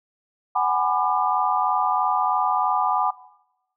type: chord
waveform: sine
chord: G# half-diminished seventh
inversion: third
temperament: just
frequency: 747.5 / 830.6 / 996.7 / 1196.1 Hz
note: F#5 / G#5 / B5 / D6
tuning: +17 / 0 / +16 / +31 cents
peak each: -24 dBFS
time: 0.55-3.11 s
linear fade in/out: 10 ms
effects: noise-tail reverb RT60 1.0 s tail -22 dB re dry